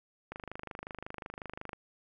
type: click train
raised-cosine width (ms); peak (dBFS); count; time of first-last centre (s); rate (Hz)
0.5; -25; 37; 0.32-1.732; 25.5
effects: none